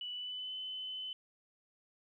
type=tone with pitch glide; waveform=sine; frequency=2960 to 3031 Hz; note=F#7 to F#7; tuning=0 to +41 cents; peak=-39 dBFS; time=0.01-1.13 s; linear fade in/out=2 ms; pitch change=+41 cents; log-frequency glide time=0.12-0.53 s; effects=13-bit